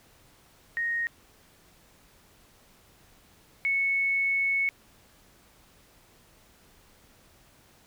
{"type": "tone pair in turn", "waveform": "sine", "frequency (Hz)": [1864.7, 2207], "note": ["A#6", "C#7"], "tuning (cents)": [0, -8], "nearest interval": "minor third", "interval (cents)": 292, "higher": "second", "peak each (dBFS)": [-26, -23], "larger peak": "second", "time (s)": [[0.77, 1.07], [3.65, 4.69]], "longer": "second", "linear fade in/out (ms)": 0, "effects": ["pink hiss -59 dBFS RMS until 7.86 s"]}